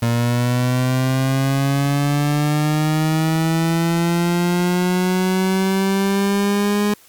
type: linear sweep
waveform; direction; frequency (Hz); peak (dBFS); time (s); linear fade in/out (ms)
30% pulse; up; 116.6 to 207.7; -13; 0.02-6.94; 5
effects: white hiss -49 dBFS RMS until 7.08 s + Opus 48 kbps